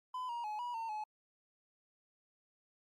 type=tone with pitch steps; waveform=triangle; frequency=1010 / 946 / 848 / 969 / 907 / 853 Hz; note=B5 / A#5 / G#5 / B5 / A#5 / G#5; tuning=+39 / +25 / +36 / -33 / -48 / +46 cents; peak=-36 dBFS; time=0.14-1.04 s; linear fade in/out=5 ms; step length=150 ms; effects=Opus 48 kbps